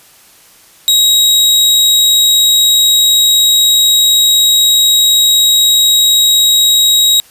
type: tone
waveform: sawtooth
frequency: 3811 Hz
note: A#7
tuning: 38 cents sharp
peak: -3 dBFS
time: 0.88-7.2 s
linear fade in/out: 0 ms
effects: white hiss -43 dBFS RMS until 7.3 s + resampled to 32000 Hz